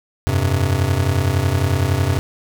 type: chord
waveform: square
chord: F suspended second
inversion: none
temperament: just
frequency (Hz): 87.31 / 98.22 / 130.96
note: F2 / G2 / C3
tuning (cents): 0 / +4 / +2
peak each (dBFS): -21 / -20 / -21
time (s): 0.27-2.19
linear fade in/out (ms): 0
effects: none